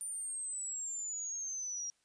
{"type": "exponential sweep", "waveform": "sine", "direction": "down", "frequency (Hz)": [9230, 5670], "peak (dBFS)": -37, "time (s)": [0.01, 1.9], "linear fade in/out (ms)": 0, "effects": ["white hiss -75 dBFS RMS until 2.04 s", "resampled to 22050 Hz"]}